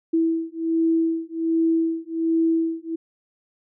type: beating tone pair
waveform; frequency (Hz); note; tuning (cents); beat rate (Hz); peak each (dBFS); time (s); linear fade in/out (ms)
sine; 326.9 / 328.2; E4 / E4; -14 / -8; 1.3; -22; 0.13-2.96; 10
effects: none